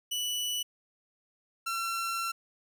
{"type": "tone pair in turn", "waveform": "sawtooth", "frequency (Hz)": [2960, 1354.8], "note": ["F#7", "E6"], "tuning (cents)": [0, 47], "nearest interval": "octave + major second", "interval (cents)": 1353, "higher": "first", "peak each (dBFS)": -27, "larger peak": "neither", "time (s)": [[0.11, 0.63], [1.66, 2.32]], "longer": "second", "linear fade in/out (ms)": 10, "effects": []}